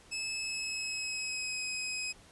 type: tone with pitch glide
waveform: 20% pulse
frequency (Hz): 2600 to 2529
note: E7 to D#7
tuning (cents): -24 to +28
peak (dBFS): -29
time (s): 0.11-2.13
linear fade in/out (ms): 20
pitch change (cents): -48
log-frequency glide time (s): 0.34-1.63
effects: pink hiss -58 dBFS RMS until 2.31 s + resampled to 24000 Hz